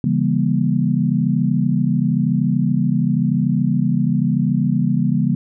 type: chord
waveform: sine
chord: C# diminished seventh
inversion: none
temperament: just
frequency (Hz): 138.59 / 166.31 / 199.57 / 239.5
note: C#3 / E3 / G3 / Bb3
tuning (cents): 0 / +16 / +31 / +47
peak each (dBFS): -20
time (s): 0.04-5.35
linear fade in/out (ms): 2
effects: none